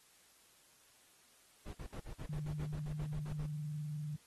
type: noise bursts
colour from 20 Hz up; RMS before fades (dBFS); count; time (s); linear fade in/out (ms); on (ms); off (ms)
brown; -45; 14; 1.66-3.462; 5; 73; 60
type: tone with vibrato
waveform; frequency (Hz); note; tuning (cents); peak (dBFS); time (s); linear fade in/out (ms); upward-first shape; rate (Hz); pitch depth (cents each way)
sine; 150; D3; +37; -38; 2.29-4.16; 5; sine; 20; 66
effects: white hiss -66 dBFS RMS until 4.26 s + AAC 32 kbps

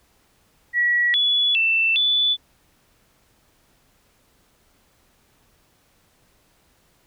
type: tone with pitch steps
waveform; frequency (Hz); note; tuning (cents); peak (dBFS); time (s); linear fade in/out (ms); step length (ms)
sine; 1928 / 3413 / 2669 / 3473; B6 / G#7 / E7 / A7; -42 / +47 / +21 / -23; -16; 0.73-2.37; 50; 410
effects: pink hiss -61 dBFS RMS until 7.06 s

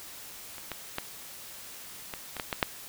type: clicks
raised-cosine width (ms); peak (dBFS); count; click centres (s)
0.3; -28 / -18 / -14 / -19 / -20 / -15 / -13 / -6; 8; 0.582 / 0.717 / 0.984 / 2.138 / 2.367 / 2.398 / 2.528 / 2.628
effects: white hiss -45 dBFS RMS until 2.88 s

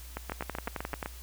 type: two click trains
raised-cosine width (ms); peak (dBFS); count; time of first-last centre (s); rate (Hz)
0.5; -18 / -19; 9 / 8; 0.32-1.028 / 0.17-1.059; 11.3 / 7.87
effects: added 60 Hz sine -44 dBFS peak until 1.22 s + white hiss -51 dBFS RMS until 1.22 s

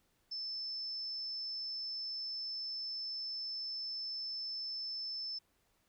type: tone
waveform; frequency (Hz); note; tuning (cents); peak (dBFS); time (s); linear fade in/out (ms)
sine; 5274; E8; 0; -38; 0.31-5.39; 10
effects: pink hiss -75 dBFS RMS until 5.88 s

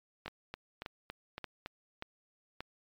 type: two click trains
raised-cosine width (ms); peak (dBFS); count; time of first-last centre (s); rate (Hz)
0.3; -24 / -23; 6 / 5; 0.26-1.661 / 0.28-2.606; 3.57 / 1.72
effects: MP3 96 kbps

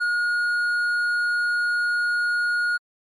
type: tone with hard clipping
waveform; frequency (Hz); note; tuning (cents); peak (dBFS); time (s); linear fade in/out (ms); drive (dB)
triangle; 1439; F#6; -49; -21; 0-2.78; 20; 7
effects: MP3 48 kbps

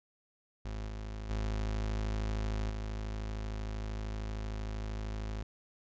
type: tone with level steps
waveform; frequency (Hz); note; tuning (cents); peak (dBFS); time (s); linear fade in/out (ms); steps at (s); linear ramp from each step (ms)
35% pulse; 53; G#1; +36; -35 / -37 / -30 / -34; 0.65-5.43; 5; 0.87 / 1.29 / 2.69; 20
effects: resampled to 16000 Hz

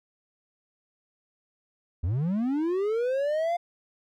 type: linear sweep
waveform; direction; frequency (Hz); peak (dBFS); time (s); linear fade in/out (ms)
triangle; up; 74.3 to 705; -22; 2.03-3.57; 10
effects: none

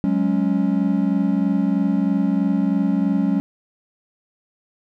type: chord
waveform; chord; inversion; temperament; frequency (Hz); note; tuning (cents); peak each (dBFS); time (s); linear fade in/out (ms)
triangle; F# suspended second; none; just; 185 / 208.1 / 277.5; F#3 / G#3 / C#4; 0 / +4 / +2; -19; 0.04-3.4; 0
effects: none

